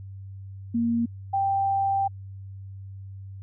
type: tone pair in turn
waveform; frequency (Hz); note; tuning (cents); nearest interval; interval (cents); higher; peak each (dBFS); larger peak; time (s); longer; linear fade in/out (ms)
sine; 233.1 / 785.7; A#3 / G5; 0 / +4; octave + major sixth; 2104; second; -21; neither; 0.74-1.06 / 1.33-2.08; second; 10
effects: added 97 Hz sine -37 dBFS peak until 3.42 s